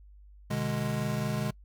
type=chord; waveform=square; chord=G# diminished; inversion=first; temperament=just; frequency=124.59 / 149.51 / 207.7 Hz; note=B2 / D3 / G#3; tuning=+16 / +31 / 0 cents; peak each=-34 dBFS; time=0.5-1.51 s; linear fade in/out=10 ms; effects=noise-tail reverb RT60 0.1 s tail -24 dB re dry + added 50 Hz sine -50 dBFS peak until 1.64 s